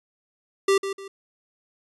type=tone with echo; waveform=square; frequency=392 Hz; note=G4; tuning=in tune; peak=-17 dBFS; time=0.68-0.78 s; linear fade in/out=5 ms; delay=150 ms; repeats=2; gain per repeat=-10 dB; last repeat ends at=1.08 s; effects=resampled to 24000 Hz